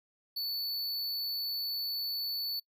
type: tone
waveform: square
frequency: 4468 Hz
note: C#8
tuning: 13 cents sharp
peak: -33 dBFS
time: 0.36-2.6 s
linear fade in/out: 10 ms
effects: noise-tail reverb RT60 0.1 s tail -24 dB re dry